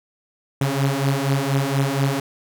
sawtooth beating tone pair, 135.3 / 139.5 Hz, C#3 / C#3, -42 / +11 cents, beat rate 4.2 Hz, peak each -18 / -17 dBFS, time 0.61-2.2 s, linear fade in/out 5 ms, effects none

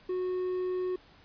triangle tone, 366.5 Hz, F#4, 16 cents flat, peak -27 dBFS, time 0.09-0.96 s, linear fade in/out 5 ms, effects pink hiss -58 dBFS RMS until 1.24 s + resampled to 11025 Hz

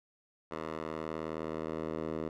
10% pulse tone with band-pass filter sweep, 79.3 Hz, D#2, 33 cents sharp, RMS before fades -38 dBFS, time 0.51-2.29 s, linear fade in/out 5 ms, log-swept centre 880 to 460 Hz, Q 0.87, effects none

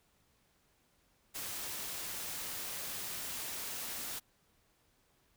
white noise, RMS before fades -41 dBFS, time 1.34-4.2 s, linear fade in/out 20 ms, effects pink hiss -72 dBFS RMS until 5.36 s

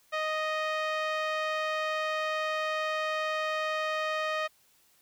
5% pulse tone with low-pass filter, 622.3 Hz, D#5, in tune, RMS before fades -31 dBFS, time 0.12-4.48 s, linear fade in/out 20 ms, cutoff 1800 Hz, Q 0.75, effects white hiss -65 dBFS RMS until 5.01 s

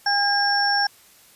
sine tone cluster, 809 / 1618 / 5440 Hz, G#5 / G#6 / F8, -46 / -46 / -46 cents, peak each -22 / -22 / -22 dBFS, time 0.06-0.87 s, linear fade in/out 5 ms, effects white hiss -52 dBFS RMS until 1.35 s + resampled to 32000 Hz

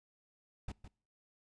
brown noise with echo, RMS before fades -40 dBFS, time 0.68-0.72 s, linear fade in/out 5 ms, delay 160 ms, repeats 1, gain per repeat -10 dB, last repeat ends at 0.88 s, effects noise-tail reverb RT60 0.5 s tail -25 dB re dry + resampled to 22050 Hz

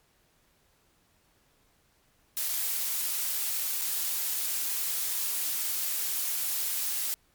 blue noise with dropouts, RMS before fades -30 dBFS, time 2.37-7.14 s, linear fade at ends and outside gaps 0 ms, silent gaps 2.487-2.491 / 3.813-3.817 s, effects pink hiss -67 dBFS RMS until 7.34 s + MP3 96 kbps

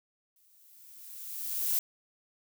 violet noise with exponential growth, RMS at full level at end -27 dBFS, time 0.36-1.79 s, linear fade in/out 2 ms, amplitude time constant 310 ms, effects none

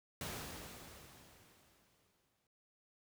pink noise with exponential decay, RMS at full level -42 dBFS, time 0.21-2.47 s, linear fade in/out 2 ms, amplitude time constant 490 ms, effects high-pass 60 Hz 12 dB/octave

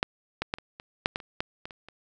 clicks, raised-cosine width 0.3 ms, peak -7 / -12 / -11 / -26 / -25 / -6 / -13 / -28 / -12 / -21 / -27 / -29 dBFS, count 12, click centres 0.029 / 0.42 / 0.539 / 0.585 / 0.799 / 1.059 / 1.159 / 1.202 / 1.405 / 1.655 / 1.708 / 1.886 s, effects none

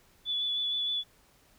sine tone with vibrato, 3446 Hz, A7, 37 cents flat, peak -28 dBFS, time 0.25-1.04 s, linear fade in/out 50 ms, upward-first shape sine, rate 6.4 Hz, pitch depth 16 cents each way, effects pink hiss -63 dBFS RMS until 1.58 s

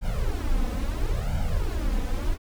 brown noise with flanger, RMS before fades -25 dBFS, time 0.01-2.38 s, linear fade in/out 50 ms, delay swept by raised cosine 1.3 to 4 ms, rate 0.74 Hz, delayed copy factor +0.85, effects none

